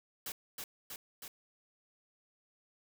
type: noise with echo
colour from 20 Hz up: white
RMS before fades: -41 dBFS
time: 0.26-0.32 s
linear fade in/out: 2 ms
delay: 320 ms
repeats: 3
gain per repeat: -2 dB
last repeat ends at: 1.28 s
effects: none